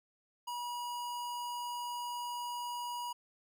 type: tone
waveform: square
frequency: 966 Hz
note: B5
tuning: 39 cents flat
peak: -38 dBFS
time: 0.47-3.13 s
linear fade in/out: 10 ms
effects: none